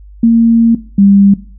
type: tone pair in turn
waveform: sine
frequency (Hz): 230 / 198.89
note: A#3 / G3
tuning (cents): -23 / +25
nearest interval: minor third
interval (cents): 252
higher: first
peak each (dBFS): -3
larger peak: neither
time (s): 0.23-0.75 / 0.98-1.34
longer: first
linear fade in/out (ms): 5
effects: noise-tail reverb RT60 0.4 s tail -17 dB re dry + added 50 Hz sine -32 dBFS peak until 1.58 s